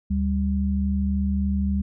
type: tone pair together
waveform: sine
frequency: 74 / 197.41 Hz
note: D2 / G3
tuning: +14 / +12 cents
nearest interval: octave + perfect fourth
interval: 1698 cents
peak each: -23 dBFS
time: 0.1-1.82 s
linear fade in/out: 10 ms
effects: none